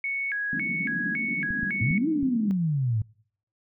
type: tone with vibrato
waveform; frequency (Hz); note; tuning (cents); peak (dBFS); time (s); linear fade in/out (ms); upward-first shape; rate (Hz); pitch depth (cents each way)
sine; 1918; A#6; +49; -26; 0.04-1.98; 2; square; 1.8; 250
type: band-pass noise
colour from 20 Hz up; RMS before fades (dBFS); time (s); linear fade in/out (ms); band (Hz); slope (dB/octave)
pink; -34; 0.53-2.51; 0; 170 to 290; 48
type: clicks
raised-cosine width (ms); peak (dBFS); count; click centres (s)
5; -23; 4; 1.506 / 1.631 / 1.91 / 2.229
type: exponential two-way sweep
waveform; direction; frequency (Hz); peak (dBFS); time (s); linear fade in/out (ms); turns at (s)
sine; up then down; 103.5 to 329.6 to 103.5; -22; 1.81-3.02; 5; 2.08
effects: noise-tail reverb RT60 0.6 s tail -25 dB re dry